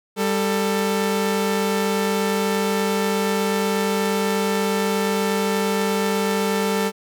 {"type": "tone pair together", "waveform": "sawtooth", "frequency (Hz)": [197.42, 443.2], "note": ["G3", "A4"], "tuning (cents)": [13, 13], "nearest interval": "octave + major second", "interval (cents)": 1400, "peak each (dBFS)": -18, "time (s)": [0.16, 6.92], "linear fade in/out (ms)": 50, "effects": []}